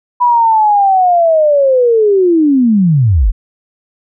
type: linear sweep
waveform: sine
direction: down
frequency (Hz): 987.8 to 35.23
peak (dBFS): -6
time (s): 0.2-3.32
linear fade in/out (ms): 20
effects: none